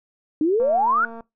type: exponential sweep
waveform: sine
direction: up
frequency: 293.7 to 1480 Hz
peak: -16 dBFS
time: 0.41-1.05 s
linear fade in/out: 2 ms
type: click train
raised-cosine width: 1 ms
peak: -25 dBFS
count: 140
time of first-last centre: 0.6-1.207 s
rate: 229 Hz
effects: noise-tail reverb RT60 0.2 s tail -22 dB re dry